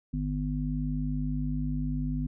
harmonic tone, 50.2 Hz, G1, 42 cents sharp, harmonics 1 / 3 / 5, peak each -32 / -32 / -32 dBFS, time 0.13-2.27 s, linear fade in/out 10 ms, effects none

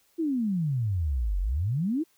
sine exponential two-way sweep, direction down then up, 343.6 to 43.65 to 343.6 Hz, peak -24 dBFS, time 0.18-2.04 s, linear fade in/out 20 ms, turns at 1.4 s, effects white hiss -66 dBFS RMS until 2.17 s

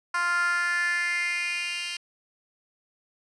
10% pulse tone with high-pass filter sweep, 349.2 Hz, F4, in tune, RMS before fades -27 dBFS, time 0.14-1.97 s, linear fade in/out 5 ms, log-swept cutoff 1200 to 3100 Hz, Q 5.1, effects resampled to 24000 Hz

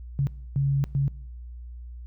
sine tone bursts at uneven times, 138.59 Hz, C#3, in tune, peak -20 dBFS, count 3, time 0.19-0.27 / 0.56-0.84 / 0.95-1.08 s, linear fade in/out 0 ms, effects noise-tail reverb RT60 0.8 s tail -22 dB re dry + added 60 Hz sine -37 dBFS peak until 2.06 s

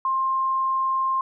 sine tone, 1058 Hz, C6, 19 cents sharp, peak -20 dBFS, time 0.05-1.21 s, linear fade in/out 2 ms, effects none

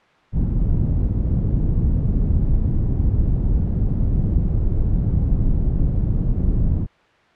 pink low-pass noise, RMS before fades -18 dBFS, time 0.32-6.87 s, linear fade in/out 50 ms, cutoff 160 Hz, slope 12 dB/octave, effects white hiss -54 dBFS RMS until 7.35 s + low-pass 2000 Hz 12 dB/octave

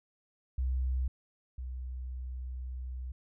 sine tone pair in turn, 64.3 / 63.23 Hz, C2 / B1, -30 / +41 cents, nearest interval unison, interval 29 cents, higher first, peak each -27 / -36 dBFS, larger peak first, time 0.58-1.08 / 1.58-3.12 s, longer second, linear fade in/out 5 ms, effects tanh soft clip ceiling -24 dBFS

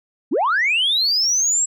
sine linear sweep, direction up, 196 to 7730 Hz, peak -14 dBFS, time 0.31-1.66 s, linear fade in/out 20 ms, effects tanh soft clip ceiling -12 dBFS

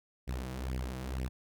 sawtooth tone with flanger, 64 Hz, C2, 38 cents flat, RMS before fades -37 dBFS, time 0.27-1.29 s, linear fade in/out 20 ms, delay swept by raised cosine 0.37 to 6.27 ms, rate 2.1 Hz, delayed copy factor +0.8, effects none

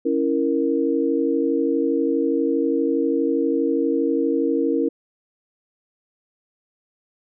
sine chord, A# diminished, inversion first, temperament equal, 277.2 / 329.6 / 466.2 Hz, C#4 / E4 / A#4, 0 / 0 / 0 cents, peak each -22 dBFS, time 0.05-4.89 s, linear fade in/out 10 ms, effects none

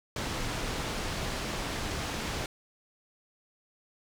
pink low-pass noise, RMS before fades -34 dBFS, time 0.16-2.46 s, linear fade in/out 2 ms, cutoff 6600 Hz, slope 12 dB/octave, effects none

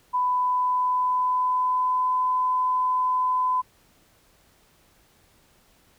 sine tone with pitch glide, 997 to 1010.9 Hz, B5 to B5, +16 to +40 cents, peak -20 dBFS, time 0.13-3.62 s, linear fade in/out 20 ms, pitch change +24 cents, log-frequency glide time 0.23-2.11 s, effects pink hiss -60 dBFS RMS until 5.98 s

